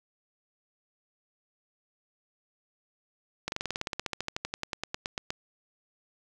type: slowing click train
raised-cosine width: 0.2 ms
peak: -14 dBFS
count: 25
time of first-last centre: 3.48-5.305 s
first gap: 41 ms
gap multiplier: 1.05
effects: none